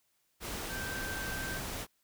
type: tone in noise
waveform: sine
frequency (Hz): 1560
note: G6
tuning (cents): -9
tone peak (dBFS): -39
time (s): 0.68-1.61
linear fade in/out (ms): 50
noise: pink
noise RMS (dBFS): -39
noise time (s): 0.4-1.87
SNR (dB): -3
effects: white hiss -75 dBFS RMS until 2.03 s